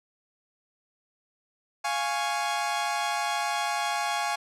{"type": "chord", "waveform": "sawtooth", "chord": "Db major", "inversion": "first", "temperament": "equal", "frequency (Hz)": [698.5, 830.6, 1108.7], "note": ["F5", "Ab5", "Db6"], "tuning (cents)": [0, 0, 0], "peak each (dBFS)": [-28, -25, -29], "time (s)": [1.84, 4.36], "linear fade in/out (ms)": 10, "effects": ["low-pass 9000 Hz 12 dB/octave"]}